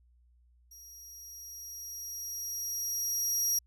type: tone with level ramp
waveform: 30% pulse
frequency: 5690 Hz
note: F8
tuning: 31 cents sharp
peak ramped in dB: -46 to -22 dBFS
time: 0.71-3.59 s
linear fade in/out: 5 ms
effects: added 60 Hz sine -61 dBFS peak until 3.66 s